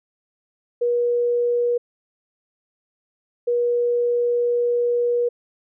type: tone pair in turn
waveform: sine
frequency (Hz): 480.7 / 480.7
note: B4 / B4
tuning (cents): -47 / -47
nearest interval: unison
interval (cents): 0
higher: neither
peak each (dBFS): -17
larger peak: neither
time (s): 0.81-1.78 / 3.47-5.29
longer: second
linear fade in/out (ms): 10
effects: none